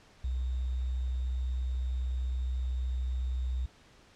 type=tone with sample-and-hold; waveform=sine; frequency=63.1 Hz; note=B1; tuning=38 cents sharp; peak=-29 dBFS; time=0.24-3.66 s; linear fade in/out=5 ms; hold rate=3675 Hz; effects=pink hiss -59 dBFS RMS until 4.15 s + low-pass 6000 Hz 12 dB/octave